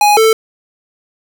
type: tone pair in turn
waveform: square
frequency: 830.6 / 443.3 Hz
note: G#5 / A4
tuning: 0 / +13 cents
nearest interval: major seventh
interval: 1087 cents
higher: first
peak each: -7 dBFS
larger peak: neither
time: 0.01-0.17 / 0.17-0.33 s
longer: neither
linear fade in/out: 2 ms
effects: none